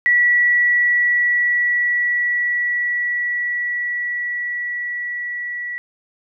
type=tone with level ramp; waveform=sine; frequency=1943 Hz; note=B6; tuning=29 cents flat; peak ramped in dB=-11 to -24 dBFS; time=0.06-5.78 s; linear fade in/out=0 ms; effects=none